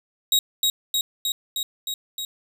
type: tone with echo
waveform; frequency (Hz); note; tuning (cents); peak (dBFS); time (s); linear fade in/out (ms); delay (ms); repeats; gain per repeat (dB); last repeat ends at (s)
sawtooth; 3802; A#7; +33; -13; 0.32-0.39; 2; 310; 6; -2; 2.25
effects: none